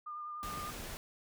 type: tone with vibrato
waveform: sine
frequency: 1208 Hz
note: D6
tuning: 48 cents sharp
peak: -40 dBFS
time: 0.06-0.71 s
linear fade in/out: 10 ms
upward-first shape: sine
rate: 10 Hz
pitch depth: 19 cents each way
type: noise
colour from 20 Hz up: pink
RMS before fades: -44 dBFS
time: 0.43-0.97 s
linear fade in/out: 0 ms
effects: none